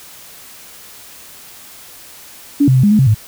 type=tone with pitch steps; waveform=sine; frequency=285.4 / 130.9 / 129.2 / 205.3 / 213.4 / 133.9 / 108 Hz; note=D4 / C3 / C3 / G#3 / G#3 / C3 / A2; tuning=-49 / +1 / -21 / -20 / +47 / +40 / -32 cents; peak=-7 dBFS; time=2.6-3.146 s; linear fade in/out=10 ms; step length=78 ms; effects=white hiss -38 dBFS RMS until 3.27 s